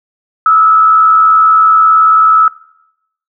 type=tone with frequency modulation; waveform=sine; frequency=1301 Hz; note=E6; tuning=23 cents flat; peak=-4 dBFS; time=0.46-2.48 s; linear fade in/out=2 ms; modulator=78.7 Hz; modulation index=0.47; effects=noise-tail reverb RT60 0.8 s tail -21 dB re dry